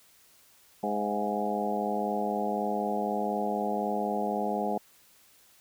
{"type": "harmonic tone with a mistuned harmonic", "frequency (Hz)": 104, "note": "G#2", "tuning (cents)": 3, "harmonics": [2, 3, 4, 5, 6, 7, 8], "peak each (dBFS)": [-33, -39, -35, -36, -36, -33, -35], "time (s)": [0.83, 4.78], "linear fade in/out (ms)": 5, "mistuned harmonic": 6, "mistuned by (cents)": 61, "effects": ["white hiss -60 dBFS RMS until 5.6 s"]}